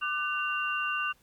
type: tone cluster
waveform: sine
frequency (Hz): 1189 / 1505 / 2775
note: D6 / F#6 / F7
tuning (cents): +21 / +29 / -12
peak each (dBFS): -32 / -33 / -32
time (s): 0.01-1.13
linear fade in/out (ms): 20
effects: pink hiss -65 dBFS RMS until 1.22 s + Opus 48 kbps